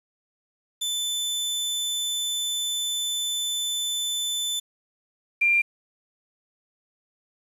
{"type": "tone pair in turn", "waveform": ["sawtooth", "sine"], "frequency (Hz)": [3520, 2383], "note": ["A7", "D7"], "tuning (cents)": [0, 25], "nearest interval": "perfect fifth", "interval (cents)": 675, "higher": "first", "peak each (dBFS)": [-22, -17], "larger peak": "second", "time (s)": [[0.81, 4.6], [5.41, 5.62]], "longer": "first", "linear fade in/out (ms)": 10, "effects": ["resampled to 32000 Hz", "8-bit"]}